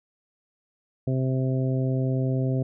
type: harmonic tone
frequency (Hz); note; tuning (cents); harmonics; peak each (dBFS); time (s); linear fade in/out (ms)
130.81; C3; 0; 1 / 2 / 3 / 4 / 5; -23 / -29 / -33 / -35 / -37; 1.07-2.63; 5
effects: none